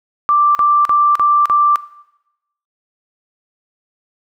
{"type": "tone bursts", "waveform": "sine", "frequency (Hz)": 1176, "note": "D6", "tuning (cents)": 2, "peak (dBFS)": -9, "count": 5, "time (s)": [0.29, 1.758], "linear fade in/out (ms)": 0, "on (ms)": 260, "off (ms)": 42, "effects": ["noise-tail reverb RT60 0.9 s tail -18 dB re dry"]}